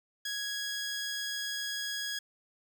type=tone; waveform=15% pulse; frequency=1661.2 Hz; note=G#6; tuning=in tune; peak=-27 dBFS; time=0.25-2.19 s; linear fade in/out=5 ms; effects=none